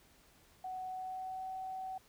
sine tone with pitch glide, 745 to 755.8 Hz, F#5 to F#5, +12 to +37 cents, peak -39 dBFS, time 0.64-1.98 s, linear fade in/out 5 ms, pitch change +25 cents, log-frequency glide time 0.87-1.49 s, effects pink hiss -65 dBFS RMS until 2.08 s

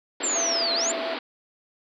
pink band-pass noise, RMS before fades -32 dBFS, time 0.2-1.19 s, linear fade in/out 5 ms, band 240 to 4700 Hz, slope 96 dB/octave
sine linear two-way sweep, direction down then up, 7490 to 3983 to 7490 Hz, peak -23 dBFS, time 0.23-0.92 s, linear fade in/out 10 ms, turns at 0.74 s
triangle tone with pitch glide, 672 to 659.3 Hz, E5 to E5, +33 to 0 cents, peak -27 dBFS, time 0.35-1.15 s, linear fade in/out 10 ms, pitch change -33 cents, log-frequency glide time 0.79-0.99 s
effects none

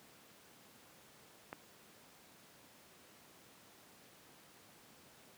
click, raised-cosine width 0.5 ms, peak -28 dBFS, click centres 1.529 s, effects pink hiss -61 dBFS RMS until 5.37 s + high-pass 150 Hz 12 dB/octave

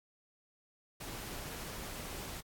pink noise, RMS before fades -44 dBFS, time 1-2.41 s, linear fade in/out 10 ms, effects AAC 64 kbps

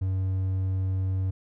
triangle tone, 94.5 Hz, F#2, 37 cents sharp, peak -22 dBFS, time 0.01-1.31 s, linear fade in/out 10 ms, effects none

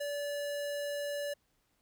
square tone, 577 Hz, D5, 31 cents flat, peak -35 dBFS, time 0-1.34 s, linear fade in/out 10 ms, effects pink hiss -75 dBFS RMS until 1.81 s

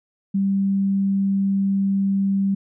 sine tone, 196 Hz, G3, in tune, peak -17 dBFS, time 0.34-2.55 s, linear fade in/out 10 ms, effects none

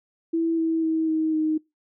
sine tone with pitch steps, 329.6 / 325.1 / 320.6 / 316.2 / 311.8 Hz, E4 / E4 / E4 / D#4 / D#4, 0 / -24 / -48 / +28 / +4 cents, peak -20 dBFS, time 0.33-1.58 s, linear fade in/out 10 ms, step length 250 ms, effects noise-tail reverb RT60 0.2 s tail -23 dB re dry

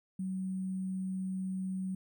sine tone with sample-and-hold, 187.9 Hz, F#3, 27 cents sharp, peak -33 dBFS, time 0.19-1.95 s, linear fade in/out 5 ms, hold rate 8820 Hz, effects none

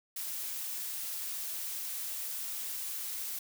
blue noise, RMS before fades -38 dBFS, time 0.16-3.39 s, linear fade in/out 5 ms, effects none

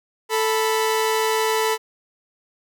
sawtooth tone pair together, 440 / 987 Hz, A4 / B5, 0 / -1 cents, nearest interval octave + major second, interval 1399 cents, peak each -16 / -20 dBFS, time 0.29-1.78 s, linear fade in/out 50 ms, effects none

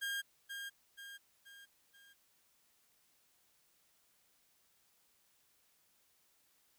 30% pulse tone with echo, 1613 Hz, G6, 49 cents sharp, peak -34 dBFS, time 0.01-0.22 s, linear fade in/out 20 ms, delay 480 ms, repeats 4, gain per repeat -6 dB, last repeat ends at 2.14 s, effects white hiss -73 dBFS RMS until 6.78 s

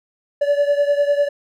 triangle beating tone pair, 573 / 583 Hz, D5 / D5, -43 / -13 cents, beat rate 10 Hz, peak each -14 / -18 dBFS, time 0.41-1.29 s, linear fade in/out 10 ms, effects none

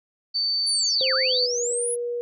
sine tone, 4552 Hz, C#8, 45 cents sharp, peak -21 dBFS, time 0.34-1.47 s, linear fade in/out 20 ms
sine linear two-way sweep, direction down then up, 10650 to 1174.7 to 10650 Hz, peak -25 dBFS, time 0.66-1.96 s, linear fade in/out 20 ms, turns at 1.14 s
sine tone with pitch glide, 523.3 to 479.9 Hz, C5 to B4, 0 to -50 cents, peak -25 dBFS, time 1.01-2.21 s, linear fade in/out 0 ms, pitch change -150 cents, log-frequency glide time 1.2-1.56 s
effects none

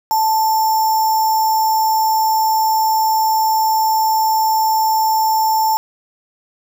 sine tone with sample-and-hold, 880 Hz, A5, in tune, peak -12 dBFS, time 0.11-5.77 s, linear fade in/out 0 ms, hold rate 6300 Hz, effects none

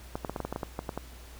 clicks, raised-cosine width 1 ms, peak -18 dBFS, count 12, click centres 0.155 / 0.248 / 0.296 / 0.362 / 0.403 / 0.45 / 0.526 / 0.561 / 0.632 / 0.791 / 0.892 / 0.976 s, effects added 60 Hz sine -46 dBFS peak until 1.39 s + pink hiss -52 dBFS RMS until 1.39 s

